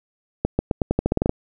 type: accelerating click train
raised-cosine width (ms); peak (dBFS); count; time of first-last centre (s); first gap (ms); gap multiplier
2; -5; 12; 0.45-1.294; 140; 0.87
effects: none

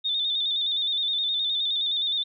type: tone with vibrato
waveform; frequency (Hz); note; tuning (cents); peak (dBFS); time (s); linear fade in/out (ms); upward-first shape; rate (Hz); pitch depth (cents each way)
sine; 3607; A7; +42; -23; 0.04-2.24; 20; square; 9.6; 44
effects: none

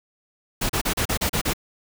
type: noise bursts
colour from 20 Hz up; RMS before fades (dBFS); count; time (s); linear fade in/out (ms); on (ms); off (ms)
pink; -23; 8; 0.61-1.535; 10; 85; 35
effects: none

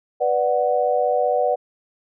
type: chord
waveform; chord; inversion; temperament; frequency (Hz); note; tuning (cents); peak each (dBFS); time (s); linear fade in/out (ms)
sine; B minor; none; equal with one note detuned; 493.9 / 589.4 / 740; B4 / D5 / F#5; 0 / +6 / 0; -21; 0.2-1.56; 20
effects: none

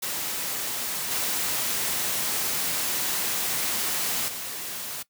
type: noise with level steps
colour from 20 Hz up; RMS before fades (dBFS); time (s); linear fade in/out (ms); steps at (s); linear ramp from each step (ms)
white; -30 / -27 / -34; 0.02-5.03; 10; 1.11 / 4.28; 2
effects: noise-tail reverb RT60 0.1 s tail -19 dB re dry + high-pass 100 Hz 12 dB/octave

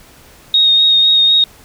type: tone with vibrato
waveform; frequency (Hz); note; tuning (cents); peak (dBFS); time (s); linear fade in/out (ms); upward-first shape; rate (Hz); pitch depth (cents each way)
sine; 3729; A#7; 0; -7; 0.54-1.44; 2; sine; 4; 16
effects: pink hiss -43 dBFS RMS until 1.64 s

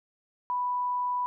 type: tone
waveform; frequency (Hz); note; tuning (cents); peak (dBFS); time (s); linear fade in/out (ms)
sine; 988; B5; 0; -26; 0.5-1.26; 0
effects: none

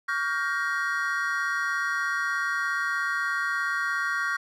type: chord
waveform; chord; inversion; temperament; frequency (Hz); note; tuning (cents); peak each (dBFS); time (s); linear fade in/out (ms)
triangle; G half-diminished seventh; second; just; 1128.9 / 1411.2 / 1568 / 1881.6; Db6 / F6 / G6 / Bb6; +31 / +18 / 0 / +16; -30 / -28 / -29 / -29; 0.08-4.37; 10
effects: none

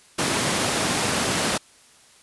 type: high-pass noise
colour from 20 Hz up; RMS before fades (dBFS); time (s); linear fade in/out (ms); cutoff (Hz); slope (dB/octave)
pink; -23; 0.18-1.58; 10; 150; 12
effects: white hiss -53 dBFS RMS until 2.22 s + resampled to 24000 Hz

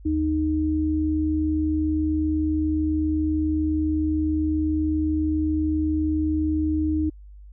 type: tone pair together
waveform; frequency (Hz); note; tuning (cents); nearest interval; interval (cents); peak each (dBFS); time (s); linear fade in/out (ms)
sine; 77.4 / 309.6; D#2 / D#4; -9 / -9; 2 octaves; 2400; -26 / -21; 0.05-7.1; 10
effects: added 50 Hz sine -41 dBFS peak until 7.52 s

